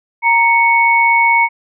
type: tone pair together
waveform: sine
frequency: 932.3 / 2216 Hz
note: A#5 / C#7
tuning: 0 / -1 cents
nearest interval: octave + minor third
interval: 1499 cents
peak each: -11 dBFS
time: 0.22-1.49 s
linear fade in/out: 50 ms
effects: none